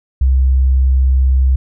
sine tone, 65.41 Hz, C2, in tune, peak -8 dBFS, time 0.21-1.56 s, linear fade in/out 5 ms, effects none

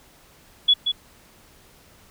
sine tone with echo, 3392 Hz, G#7, 36 cents sharp, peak -12 dBFS, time 0.68-0.74 s, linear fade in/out 10 ms, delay 180 ms, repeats 1, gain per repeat -7 dB, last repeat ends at 0.92 s, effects pink hiss -53 dBFS RMS until 2.1 s

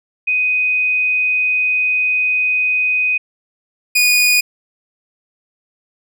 sine / sawtooth tone pair in turn, 2500 / 2463 Hz, D#7 / D#7, +8 / -18 cents, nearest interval unison, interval 26 cents, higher first, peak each -13 / -7 dBFS, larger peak second, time 0.27-3.18 / 3.95-4.41 s, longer first, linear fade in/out 10 ms, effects none

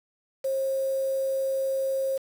sine tone with quantisation, 536 Hz, C5, 42 cents sharp, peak -24 dBFS, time 0.44-2.18 s, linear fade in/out 10 ms, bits 7, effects none

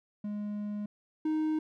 triangle tone pair in turn, 207.7 / 311.2 Hz, G#3 / D#4, 0 / 0 cents, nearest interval perfect fifth, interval 700 cents, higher second, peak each -31 / -25 dBFS, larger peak second, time 0.24-0.86 / 1.25-1.59 s, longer first, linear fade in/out 5 ms, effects none

